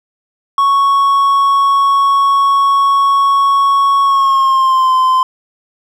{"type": "tone with pitch glide", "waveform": "triangle", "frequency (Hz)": [1108.7, 1034.5], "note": ["C#6", "C6"], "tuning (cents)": [0, -20], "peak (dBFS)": -6, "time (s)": [0.58, 5.23], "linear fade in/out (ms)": 2, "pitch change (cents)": -120, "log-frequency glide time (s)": [4.03, 4.93], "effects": []}